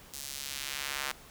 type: tone with high-pass filter sweep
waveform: square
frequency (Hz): 69.7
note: C#2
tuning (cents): +10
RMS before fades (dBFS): -38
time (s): 0.13-1.12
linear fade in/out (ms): 5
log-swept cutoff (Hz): 6200 to 1300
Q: 0.81
effects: pink hiss -53 dBFS RMS until 1.3 s